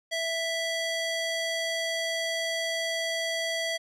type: tone with band-pass filter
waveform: square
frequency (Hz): 659.3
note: E5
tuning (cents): 0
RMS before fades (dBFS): -30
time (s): 0.11-3.78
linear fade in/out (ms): 20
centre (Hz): 3400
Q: 0.76
effects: none